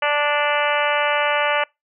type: harmonic tone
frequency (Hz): 293.1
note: D4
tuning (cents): -3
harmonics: 2 / 3 / 4 / 5 / 6 / 7 / 8 / 9 / 10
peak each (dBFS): -22 / -24 / -25 / -26 / -27 / -27 / -28 / -29 / -29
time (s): 0.02-1.64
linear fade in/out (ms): 5
effects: noise-tail reverb RT60 0.2 s tail -26 dB re dry